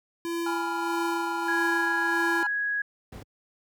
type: tone with tremolo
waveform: square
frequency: 338.2 Hz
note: E4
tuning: 44 cents sharp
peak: -28 dBFS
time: 0.25-2.43 s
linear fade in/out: 0 ms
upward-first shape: sine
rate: 1.6 Hz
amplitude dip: 50%
type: chord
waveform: triangle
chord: F diminished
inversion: first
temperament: equal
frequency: 830.6 / 987.8 / 1396.9 Hz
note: Ab5 / Cb6 / F6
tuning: 0 / 0 / 0 cents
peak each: -31 dBFS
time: 0.46-2.47 s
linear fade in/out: 5 ms
type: tone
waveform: sine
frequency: 1663 Hz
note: G#6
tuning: 2 cents sharp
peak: -25 dBFS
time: 1.48-2.82 s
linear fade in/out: 5 ms
type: noise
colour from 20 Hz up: brown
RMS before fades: -36 dBFS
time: 3.12-3.23 s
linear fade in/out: 5 ms
effects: high-pass 80 Hz 12 dB/octave